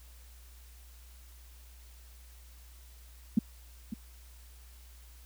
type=tone with echo; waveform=sine; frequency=220 Hz; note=A3; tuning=in tune; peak=-19 dBFS; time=3.37-3.39 s; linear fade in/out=5 ms; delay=550 ms; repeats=1; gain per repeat=-13 dB; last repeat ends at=3.94 s; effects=added 60 Hz sine -51 dBFS peak until 5.25 s + white hiss -60 dBFS RMS until 5.25 s